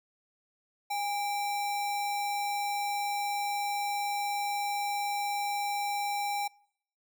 sine tone with sample-and-hold, 817 Hz, G#5, 29 cents flat, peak -29 dBFS, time 0.9-6.48 s, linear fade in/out 10 ms, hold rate 3150 Hz, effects noise-tail reverb RT60 0.7 s tail -26 dB re dry

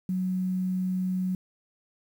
sine tone with quantisation, 185 Hz, F#3, in tune, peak -25 dBFS, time 0.09-1.35 s, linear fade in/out 2 ms, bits 9, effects none

